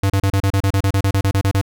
square tone bursts, 98 Hz, G2, in tune, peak -14 dBFS, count 16, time 0.03-1.614 s, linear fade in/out 5 ms, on 69 ms, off 32 ms, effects none

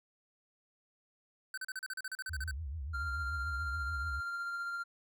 square tone bursts, 1529 Hz, G6, 44 cents flat, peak -38 dBFS, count 14, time 1.54-2.511 s, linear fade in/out 2 ms, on 35 ms, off 37 ms
sine tone with vibrato, 73.42 Hz, D2, in tune, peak -37 dBFS, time 2.29-4.21 s, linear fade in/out 20 ms, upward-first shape triangle, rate 6.9 Hz, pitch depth 270 cents each way
triangle tone with tremolo, 1390 Hz, F6, 9 cents flat, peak -33 dBFS, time 2.93-4.84 s, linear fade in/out 20 ms, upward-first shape sine, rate 15 Hz, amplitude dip 25%
effects none

